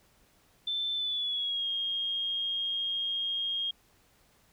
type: tone with pitch glide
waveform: sine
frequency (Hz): 3537 to 3243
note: A7 to G#7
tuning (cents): +8 to -42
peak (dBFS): -29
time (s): 0.67-3.71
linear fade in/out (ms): 5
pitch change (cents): -150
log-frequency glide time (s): 0.95-1.68
effects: pink hiss -65 dBFS RMS until 4.52 s